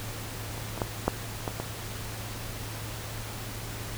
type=clicks; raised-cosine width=1 ms; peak=-24 / -22 / -12 / -8 / -15 / -17 dBFS; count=6; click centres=0.578 / 0.777 / 0.818 / 1.08 / 1.478 / 1.6 s; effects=added 109 Hz sine -39 dBFS peak until 3.97 s + pink hiss -39 dBFS RMS until 3.97 s